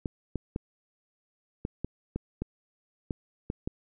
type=clicks; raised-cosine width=3 ms; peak=-18 dBFS; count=10; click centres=0.058 / 0.357 / 0.561 / 1.651 / 1.846 / 2.16 / 2.42 / 3.108 / 3.501 / 3.675 s; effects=none